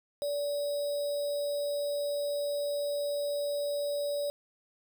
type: tone with sample-and-hold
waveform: sine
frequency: 577 Hz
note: D5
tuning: 31 cents flat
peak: -29 dBFS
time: 0.22-4.3 s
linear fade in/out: 0 ms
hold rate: 4410 Hz
effects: none